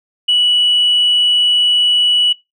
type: tone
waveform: sine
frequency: 2945 Hz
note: F#7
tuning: 9 cents flat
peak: -8 dBFS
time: 0.28-2.33 s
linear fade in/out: 10 ms
effects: noise-tail reverb RT60 0.2 s tail -21 dB re dry + tanh soft clip ceiling -6 dBFS